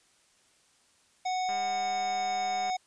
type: harmonic tone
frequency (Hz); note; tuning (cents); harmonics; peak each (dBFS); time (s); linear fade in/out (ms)
740; F#5; 0; 1 / 3 / 5 / 7 / 9; -28 / -40 / -43 / -44 / -46; 1.25-2.77; 10
type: click train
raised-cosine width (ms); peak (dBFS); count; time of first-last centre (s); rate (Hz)
0.5; -30; 244; 1.49-2.699; 201
effects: white hiss -65 dBFS RMS until 2.86 s + resampled to 22050 Hz